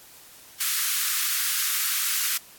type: high-pass noise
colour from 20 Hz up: white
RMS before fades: -25 dBFS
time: 0.6-2.38 s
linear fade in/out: 10 ms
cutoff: 1200 Hz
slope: 48 dB/octave
effects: white hiss -49 dBFS RMS until 2.58 s + AAC 64 kbps